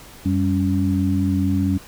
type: tone cluster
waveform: sine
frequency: 92.4 / 195.2 / 279.8 Hz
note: F#2 / G3 / C#4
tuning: -2 / -7 / +16 cents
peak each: -21 dBFS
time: 0.25-1.78 s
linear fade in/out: 10 ms
effects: pink hiss -43 dBFS RMS until 1.87 s